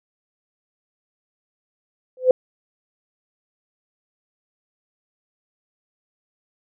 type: tone with exponential growth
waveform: sine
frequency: 510 Hz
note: C5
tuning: 44 cents flat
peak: -5 dBFS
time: 2.17-2.31 s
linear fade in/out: 2 ms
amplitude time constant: 29 ms
effects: none